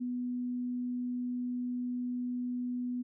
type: tone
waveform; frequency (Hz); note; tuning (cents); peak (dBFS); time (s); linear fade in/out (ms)
sine; 246.9; B3; 0; -32; 0-3.03; 20
effects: none